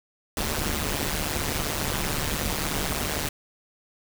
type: noise with amplitude modulation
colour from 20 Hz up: pink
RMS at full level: -24 dBFS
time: 0.37-3.29 s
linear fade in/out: 2 ms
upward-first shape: sine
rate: 149 Hz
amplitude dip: 85%
effects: none